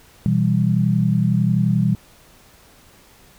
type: chord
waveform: sine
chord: E minor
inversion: second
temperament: equal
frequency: 123.47 / 164.81 / 196 Hz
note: B2 / E3 / G3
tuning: 0 / 0 / 0 cents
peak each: -19 dBFS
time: 0.26-1.95 s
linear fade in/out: 0 ms
effects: pink hiss -50 dBFS RMS until 3.38 s